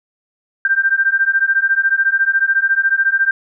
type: beating tone pair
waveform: sine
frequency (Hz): 1568 / 1582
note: G6 / G6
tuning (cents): 0 / +15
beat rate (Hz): 14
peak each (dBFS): -15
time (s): 0.65-3.31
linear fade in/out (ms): 2
effects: none